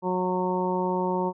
harmonic tone, 182.8 Hz, F#3, 21 cents flat, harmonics 1 / 2 / 3 / 4 / 5 / 6, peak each -29 / -28 / -32 / -38 / -28 / -39 dBFS, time 0.02-1.33 s, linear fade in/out 50 ms, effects none

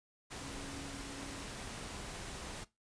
sine tone in noise, 277.2 Hz, C#4, in tune, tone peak -48 dBFS, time 0.4-1.44 s, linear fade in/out 20 ms, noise pink, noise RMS -45 dBFS, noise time 0.3-2.65 s, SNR -6 dB, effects noise-tail reverb RT60 0.2 s tail -18 dB re dry + resampled to 22050 Hz

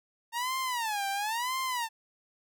sawtooth tone with vibrato, 910 Hz, A#5, 42 cents flat, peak -26 dBFS, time 0.32-1.89 s, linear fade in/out 50 ms, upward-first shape sine, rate 0.98 Hz, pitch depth 250 cents each way, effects none

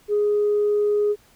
sine tone, 415.3 Hz, G#4, in tune, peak -16 dBFS, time 0.08-1.16 s, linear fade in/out 50 ms, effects tanh soft clip ceiling -13 dBFS + pink hiss -56 dBFS RMS until 1.35 s

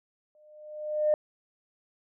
sine tone with exponential growth, 606 Hz, D#5, 46 cents flat, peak -18 dBFS, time 0.35-1.14 s, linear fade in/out 1 ms, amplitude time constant 170 ms, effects tanh soft clip ceiling -14 dBFS

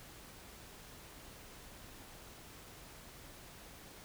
silence, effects pink hiss -54 dBFS RMS until 4.04 s

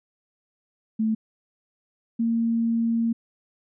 sine tone pair in turn, 220 / 229.9 Hz, A3 / A#3, 0 / -24 cents, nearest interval minor second, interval 76 cents, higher second, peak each -20 dBFS, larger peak neither, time 0.99-1.15 / 2.19-3.13 s, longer second, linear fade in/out 10 ms, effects none

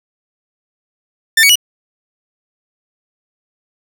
sawtooth tone with pitch steps, 1789 / 2251 / 2927 Hz, A6 / C#7 / F#7, +28 / +26 / -19 cents, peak -3 dBFS, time 1.37-1.556 s, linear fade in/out 5 ms, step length 62 ms, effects none

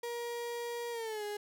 35% pulse tone with pitch glide, 474 to 415 Hz, A#4 to G#4, +29 to -1 cents, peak -35 dBFS, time 0.03-1.37 s, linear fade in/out 5 ms, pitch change -230 cents, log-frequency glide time 0.91-1.24 s, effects none

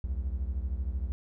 triangle beating tone pair, 61.74 / 74.74 Hz, B1 / D2, 0 / +31 cents, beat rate 13 Hz, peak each -29 / -33 dBFS, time 0.04-1.12 s, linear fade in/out 0 ms, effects none

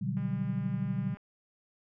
sine chord, G major seventh, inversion first, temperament just, 122.5 / 147 / 183.75 / 196 Hz, B2 / D3 / F#3 / G3, -14 / +2 / -12 / 0 cents, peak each -35 dBFS, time 0.01-1.15 s, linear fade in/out 10 ms
click train, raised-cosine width 0.5 ms, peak -39 dBFS, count 203, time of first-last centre 0.17-1.17 s, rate 202 Hz
effects none

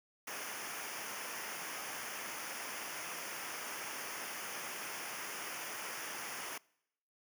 pink noise with comb filter, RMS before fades -43 dBFS, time 0.27-6.58 s, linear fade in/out 5 ms, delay 0.25 ms, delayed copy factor -0.75, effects noise-tail reverb RT60 0.8 s tail -25 dB re dry + high-pass 200 Hz 12 dB/octave

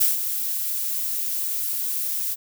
violet noise with ADSR envelope, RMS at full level -17 dBFS, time 0-2.36 s, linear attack 14 ms, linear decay 150 ms, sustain -9 dB, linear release 37 ms, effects none

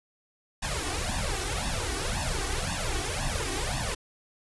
pink noise with flanger, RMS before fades -30 dBFS, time 0.62-3.95 s, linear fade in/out 10 ms, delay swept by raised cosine 1.1 to 2.7 ms, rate 1.9 Hz, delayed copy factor +1, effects resampled to 24000 Hz

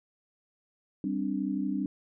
sine chord, G suspended fourth, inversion none, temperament equal, 196 / 261.6 / 293.7 Hz, G3 / C4 / D4, 0 / 0 / 0 cents, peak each -32 / -33 / -32 dBFS, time 1.04-1.86 s, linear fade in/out 2 ms, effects none

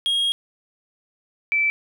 triangle / sine tone pair in turn, 3267 / 2322 Hz, G#7 / D7, -29 / -20 cents, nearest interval tritone, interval 591 cents, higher first, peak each -17 dBFS, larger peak neither, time 0.06-0.32 / 1.52-1.7 s, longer first, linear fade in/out 0 ms, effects none

